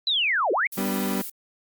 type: linear two-way sweep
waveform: sine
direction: down then up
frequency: 4046 to 329.9 to 2286 Hz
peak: -20 dBFS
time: 0.07-0.67 s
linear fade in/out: 2 ms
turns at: 0.52 s
type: noise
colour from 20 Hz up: violet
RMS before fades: -34 dBFS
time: 0.72-1.3 s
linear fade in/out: 5 ms
type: chord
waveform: 35% pulse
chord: G major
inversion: none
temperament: equal with one note detuned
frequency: 194.76 / 246.9 / 293.7 Hz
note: G3 / B3 / D4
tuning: -11 / 0 / 0 cents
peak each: -25 / -28 / -31 dBFS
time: 0.77-1.22 s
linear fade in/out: 10 ms
effects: Opus 48 kbps